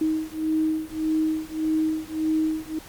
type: beating tone pair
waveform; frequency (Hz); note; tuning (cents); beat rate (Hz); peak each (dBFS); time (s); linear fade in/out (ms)
sine; 313.8 / 315.5; D#4 / D#4; +15 / +24; 1.7; -25; 0.01-2.79; 5
effects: pink hiss -45 dBFS RMS until 2.88 s + Opus 48 kbps